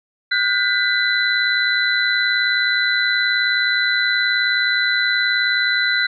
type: tone cluster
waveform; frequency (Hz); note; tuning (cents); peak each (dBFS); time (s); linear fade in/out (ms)
sine; 1447 / 1566 / 1996 / 4005; F#6 / G6 / B6 / B7; -39 / -2 / +18 / +23; -21; 0.31-6.07; 10
effects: none